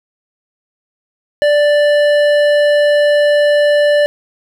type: tone with hard clipping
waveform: triangle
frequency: 587.3 Hz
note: D5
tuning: in tune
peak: -10 dBFS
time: 1.42-4.06 s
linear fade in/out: 0 ms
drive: 15 dB
effects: none